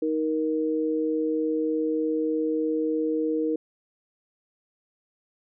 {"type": "tone pair together", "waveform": "sine", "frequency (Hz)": [313.3, 470], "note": ["D#4", "A#4"], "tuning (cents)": [12, 14], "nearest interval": "perfect fifth", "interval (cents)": 702, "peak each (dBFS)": [-25, -26], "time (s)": [0.02, 3.56], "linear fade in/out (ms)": 5, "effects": []}